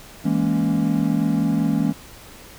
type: chord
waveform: triangle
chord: A# half-diminished seventh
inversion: second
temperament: equal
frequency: 164.81 / 207.7 / 233.1 / 277.2 Hz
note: E3 / G#3 / A#3 / C#4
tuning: 0 / 0 / 0 / 0 cents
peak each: -21 dBFS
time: 0.24-1.93 s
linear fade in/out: 20 ms
effects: pink hiss -43 dBFS RMS until 2.58 s